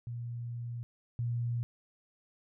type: tone pair in turn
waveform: sine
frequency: 119 / 119 Hz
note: A#2 / A#2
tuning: +36 / +36 cents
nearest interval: unison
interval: 0 cents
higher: neither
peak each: -36 / -30 dBFS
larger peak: second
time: 0.07-0.83 / 1.19-1.63 s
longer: first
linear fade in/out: 0 ms
effects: none